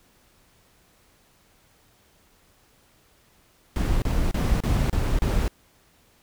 brown noise bursts, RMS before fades -22 dBFS, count 6, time 3.76-5.48 s, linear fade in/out 0 ms, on 260 ms, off 32 ms, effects pink hiss -60 dBFS RMS until 6.22 s

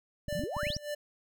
square tone with tremolo, 590 Hz, D5, 8 cents sharp, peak -33 dBFS, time 0.28-0.95 s, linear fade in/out 10 ms, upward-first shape sine, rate 3.4 Hz, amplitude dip 85%
clicks, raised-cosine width 5 ms, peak -26 dBFS, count 9, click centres 0.283 / 0.327 / 0.394 / 0.437 / 0.567 / 0.632 / 0.669 / 0.703 / 0.766 s
sine exponential sweep, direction up, 146.1 to 5920 Hz, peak -34 dBFS, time 0.35-0.77 s, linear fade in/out 0 ms
effects none

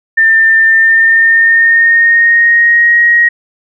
sine tone with pitch glide, 1795 to 1886.4 Hz, A6 to A#6, +34 to +20 cents, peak -4 dBFS, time 0.17-3.29 s, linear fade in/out 10 ms, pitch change +86 cents, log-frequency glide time 0.64-2.99 s, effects none

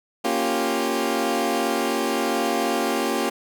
20% pulse chord, G half-diminished seventh, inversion first, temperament equal, 233.1 / 277.2 / 349.2 / 392 Hz, Bb3 / Db4 / F4 / G4, 0 / 0 / 0 / 0 cents, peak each -22 dBFS, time 0.24-3.3 s, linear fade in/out 10 ms, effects none

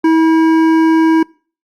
triangle tone with hard clipping, 322.9 Hz, E4, 36 cents flat, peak -9 dBFS, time 0.04-1.23 s, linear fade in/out 5 ms, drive 15 dB, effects noise-tail reverb RT60 0.4 s tail -25 dB re dry + Opus 48 kbps

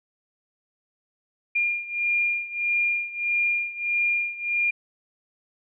sine beating tone pair, 2408 / 2409.6 Hz, D7 / D7, +43 / +44 cents, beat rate 1.6 Hz, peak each -24 / -27 dBFS, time 1.55-4.71 s, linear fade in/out 10 ms, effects none

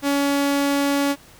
sawtooth tone, 281.9 Hz, C#4, 29 cents sharp, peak -14 dBFS, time 0.02-1.16 s, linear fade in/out 50 ms, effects pink hiss -48 dBFS RMS until 1.39 s

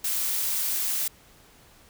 blue noise, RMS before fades -27 dBFS, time 0.04-1.08 s, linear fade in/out 5 ms, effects pink hiss -55 dBFS RMS until 1.89 s

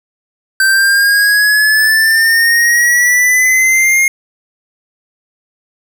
square exponential sweep, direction up, 1553 to 2142 Hz, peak -8 dBFS, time 0.6-4.08 s, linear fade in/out 2 ms, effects none

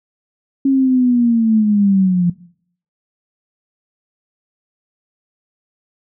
sine linear sweep, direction down, 273.9 to 172.7 Hz, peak -10 dBFS, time 0.65-2.3 s, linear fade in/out 5 ms, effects noise-tail reverb RT60 0.6 s tail -19 dB re dry

